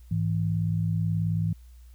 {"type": "tone pair together", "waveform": "sine", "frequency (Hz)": [104.6, 163.26], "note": ["G#2", "E3"], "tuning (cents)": [13, -16], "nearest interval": "minor sixth", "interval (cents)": 771, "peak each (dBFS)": -26, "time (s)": [0.11, 1.53], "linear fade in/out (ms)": 5, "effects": ["added 60 Hz sine -46 dBFS peak until 1.94 s", "white hiss -65 dBFS RMS until 1.94 s"]}